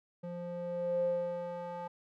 square tone with band-pass filter sweep, 174.61 Hz, F3, in tune, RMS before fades -36 dBFS, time 0.23-1.88 s, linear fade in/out 10 ms, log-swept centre 370 to 760 Hz, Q 7.7, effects none

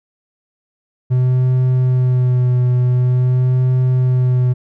triangle tone with vibrato, 126.2 Hz, B2, 38 cents sharp, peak -9 dBFS, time 1.1-4.54 s, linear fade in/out 20 ms, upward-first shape sine, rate 0.47 Hz, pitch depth 23 cents each way, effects none

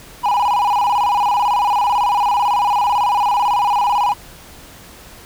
triangle tone with vibrato, 897 Hz, A5, 33 cents sharp, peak -11 dBFS, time 0.23-4.14 s, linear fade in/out 20 ms, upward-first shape square, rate 18 Hz, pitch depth 150 cents each way, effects pink hiss -40 dBFS RMS until 5.25 s

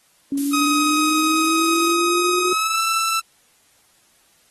sine linear sweep, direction up, 277.2 to 364.4 Hz, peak -19 dBFS, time 0.32-2.53 s, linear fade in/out 2 ms
violet noise, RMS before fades -27 dBFS, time 0.37-1.94 s, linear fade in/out 5 ms
sawtooth tone with pitch glide, 1259 to 1329.2 Hz, D#6 to E6, +20 to +14 cents, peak -15 dBFS, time 0.53-3.2 s, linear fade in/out 5 ms, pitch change +94 cents, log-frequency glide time 2.44-2.8 s
effects white hiss -58 dBFS RMS until 4.5 s + AAC 32 kbps

